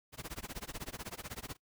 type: noise with tremolo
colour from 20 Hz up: pink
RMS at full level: -41 dBFS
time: 0.12-1.57 s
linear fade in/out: 50 ms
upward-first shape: sine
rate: 16 Hz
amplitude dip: 100%
effects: noise-tail reverb RT60 0.1 s tail -20 dB re dry